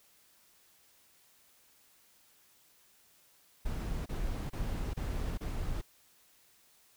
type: noise bursts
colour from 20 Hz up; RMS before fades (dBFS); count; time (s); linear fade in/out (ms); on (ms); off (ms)
brown; -35; 5; 3.65-5.816; 10; 410; 29
effects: white hiss -65 dBFS RMS until 6.96 s